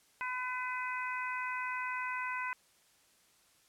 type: harmonic tone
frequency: 504 Hz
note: B4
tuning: 35 cents sharp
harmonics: 2 / 3 / 4 / 5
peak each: -38 / -40 / -41 / -42 dBFS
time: 0.21-2.53 s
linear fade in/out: 0 ms
effects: white hiss -67 dBFS RMS until 3.68 s + low-pass 11000 Hz 12 dB/octave